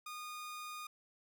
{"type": "tone", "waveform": "sawtooth", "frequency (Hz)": 1226, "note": "D#6", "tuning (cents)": -26, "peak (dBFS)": -40, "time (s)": [0.06, 0.87], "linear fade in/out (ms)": 5, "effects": []}